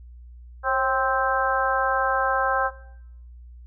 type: harmonic tone with a mistuned harmonic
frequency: 261.6 Hz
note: C4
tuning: in tune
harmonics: 2 / 3 / 4 / 5 / 6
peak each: -26 / -26 / -26 / -26 / -26 dBFS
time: 0.63-2.71 s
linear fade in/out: 50 ms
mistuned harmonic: 2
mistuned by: +50 cents
effects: noise-tail reverb RT60 0.8 s tail -20 dB re dry + added 60 Hz sine -41 dBFS peak until 3.66 s